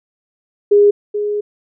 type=tone pair in turn; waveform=sine; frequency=409.9 / 415.4 Hz; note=G#4 / G#4; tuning=-23 / 0 cents; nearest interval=unison; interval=23 cents; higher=second; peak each=-6 / -16 dBFS; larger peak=first; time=0.71-0.91 / 1.14-1.41 s; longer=second; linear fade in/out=10 ms; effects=none